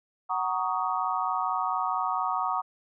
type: chord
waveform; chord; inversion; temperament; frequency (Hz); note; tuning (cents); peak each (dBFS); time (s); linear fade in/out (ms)
sine; D# minor seventh; first; just; 746.7 / 933.4 / 1120.1 / 1244.5; F#5 / A#5 / C#6 / D#6; +16 / +2 / +18 / 0; -31; 0.29-2.62; 20
effects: none